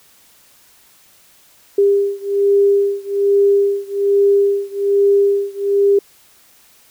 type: beating tone pair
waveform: sine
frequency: 400 / 401.2 Hz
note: G4 / G4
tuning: +35 / +40 cents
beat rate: 1.2 Hz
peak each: -14 / -15 dBFS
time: 1.78-5.99 s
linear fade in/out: 5 ms
effects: white hiss -50 dBFS RMS until 6.9 s